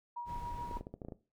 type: tone with tremolo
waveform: sine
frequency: 956 Hz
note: A#5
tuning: 43 cents sharp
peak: -36 dBFS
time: 0.16-0.78 s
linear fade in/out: 10 ms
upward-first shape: triangle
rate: 7 Hz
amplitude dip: 55%
type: noise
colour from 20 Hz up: brown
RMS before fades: -44 dBFS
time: 0.25-0.82 s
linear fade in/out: 50 ms
type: clicks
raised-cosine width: 2 ms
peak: -30 dBFS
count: 9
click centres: 0.712 / 0.77 / 0.81 / 0.869 / 0.94 / 1.018 / 1.049 / 1.085 / 1.122 s
effects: noise-tail reverb RT60 0.3 s tail -17 dB re dry